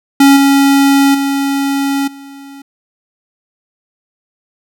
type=tone with level steps; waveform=square; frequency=277.2 Hz; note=C#4; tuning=in tune; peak=-4 / -7 / -13 / -31 dBFS; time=0.2-2.62 s; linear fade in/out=5 ms; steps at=0.36 / 1.14 / 2.07 s; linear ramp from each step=10 ms; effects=none